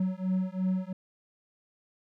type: beating tone pair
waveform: triangle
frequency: 185 / 187.9 Hz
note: F#3 / F#3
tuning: 0 / +27 cents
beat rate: 2.9 Hz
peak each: -28 dBFS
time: 0-0.93 s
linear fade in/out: 5 ms
effects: none